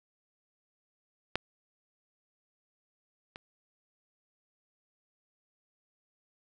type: clicks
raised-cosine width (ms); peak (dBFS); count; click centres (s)
0.3; -12 / -26; 2; 1.356 / 3.359
effects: none